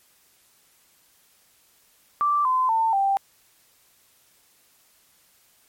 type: tone with pitch steps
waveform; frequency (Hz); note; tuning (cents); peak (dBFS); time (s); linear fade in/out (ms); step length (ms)
sine; 1171 / 1025.3 / 897.8 / 786.1; D6 / C6 / A5 / G5; -5 / -35 / +35 / +5; -18; 2.21-3.17; 0; 240
effects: white hiss -60 dBFS RMS until 5.68 s + MP3 64 kbps